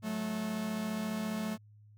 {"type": "tone pair together", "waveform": "45% pulse", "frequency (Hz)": [182.9, 217.5], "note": ["F#3", "A3"], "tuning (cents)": [-20, -20], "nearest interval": "minor third", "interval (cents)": 300, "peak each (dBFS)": [-40, -34], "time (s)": [0.02, 1.58], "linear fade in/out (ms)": 50, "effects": ["added 105 Hz sine -55 dBFS peak until 1.97 s"]}